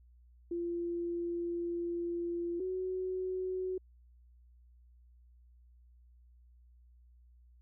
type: tone pair in turn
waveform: sine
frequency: 343.9 / 371.4 Hz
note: F4 / F#4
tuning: -27 / +7 cents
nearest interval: minor second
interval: 134 cents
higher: second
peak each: -33 / -33 dBFS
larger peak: neither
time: 0.51-2.6 / 2.6-3.78 s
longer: first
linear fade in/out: 5 ms
effects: added 60 Hz sine -58 dBFS peak until 7.61 s